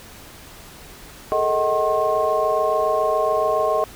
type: tone cluster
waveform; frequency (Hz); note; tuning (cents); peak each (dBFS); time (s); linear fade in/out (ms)
sine; 422.1 / 449.2 / 628 / 752 / 1073; G#4 / A4 / D#5 / F#5 / C6; +28 / +36 / +16 / +28 / +43; -27 / -25 / -20 / -26 / -23; 1.32-3.84; 0
effects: pink hiss -42 dBFS RMS until 3.95 s